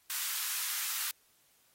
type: high-pass noise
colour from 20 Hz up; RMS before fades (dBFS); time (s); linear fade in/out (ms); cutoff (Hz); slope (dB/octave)
white; -35; 0.1-1.11; 0; 1100; 24
effects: white hiss -68 dBFS RMS until 1.74 s + AAC 48 kbps